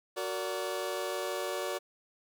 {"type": "chord", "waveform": "sawtooth", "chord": "Gb augmented", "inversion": "none", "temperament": "just", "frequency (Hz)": [370, 462.5, 578.1], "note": ["Gb4", "Bb4", "D5"], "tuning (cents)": [0, -14, -27], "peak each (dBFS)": [-33, -35, -32], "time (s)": [0.16, 1.79], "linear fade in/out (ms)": 20, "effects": []}